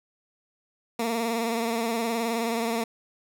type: tone with vibrato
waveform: 15% pulse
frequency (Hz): 230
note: A#3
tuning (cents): -23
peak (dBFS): -19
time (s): 0.99-2.84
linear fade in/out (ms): 5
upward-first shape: triangle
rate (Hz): 19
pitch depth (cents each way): 60
effects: none